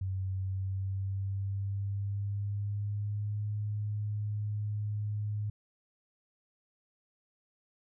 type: tone with pitch glide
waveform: sine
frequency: 95 to 104.8 Hz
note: F#2 to G#2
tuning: +46 to +16 cents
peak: -31 dBFS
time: 0.01-5.5 s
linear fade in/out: 5 ms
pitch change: +170 cents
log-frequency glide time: 0.38-3.48 s
effects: none